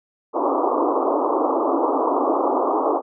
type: band-pass noise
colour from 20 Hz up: pink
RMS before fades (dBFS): -20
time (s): 0.33-3.02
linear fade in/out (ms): 50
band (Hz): 270 to 1200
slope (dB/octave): 96
effects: none